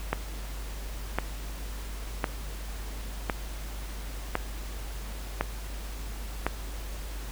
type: click train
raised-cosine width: 0.5 ms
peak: -10 dBFS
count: 7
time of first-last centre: 0.13-6.466 s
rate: 0.947 Hz
effects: added 50 Hz sine -35 dBFS peak until 7.31 s + pink hiss -44 dBFS RMS until 7.31 s